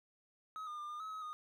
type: tone with pitch steps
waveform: triangle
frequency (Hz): 1274 / 1213 / 1199 / 1210 / 1284 / 1276 / 1232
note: D#6 / D#6 / D6 / D#6 / E6 / D#6 / D#6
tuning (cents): +41 / -44 / +36 / -49 / -46 / +43 / -17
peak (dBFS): -40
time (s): 0.56-1.33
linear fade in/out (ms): 0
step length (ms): 110
effects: none